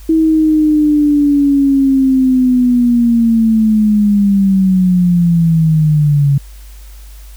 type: linear sweep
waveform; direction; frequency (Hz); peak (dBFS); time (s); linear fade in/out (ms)
sine; down; 322.8 to 138.59; -7; 0.09-6.38; 5
effects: added 50 Hz sine -31 dBFS peak until 7.36 s + white hiss -44 dBFS RMS until 7.36 s